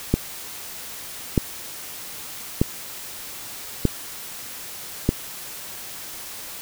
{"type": "click train", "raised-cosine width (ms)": 3, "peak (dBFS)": -3, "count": 5, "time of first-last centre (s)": [0.14, 5.09], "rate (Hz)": 0.808, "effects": ["white hiss -36 dBFS RMS until 6.61 s"]}